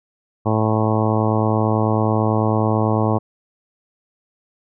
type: harmonic tone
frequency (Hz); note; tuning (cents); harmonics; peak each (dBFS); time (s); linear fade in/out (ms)
109.1; A2; -14; 1 / 2 / 3 / 4 / 5 / 6 / 7 / 8 / 9 / 10; -19 / -22 / -24 / -25 / -26 / -27 / -27 / -28 / -29 / -29; 0.45-3.19; 20
effects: none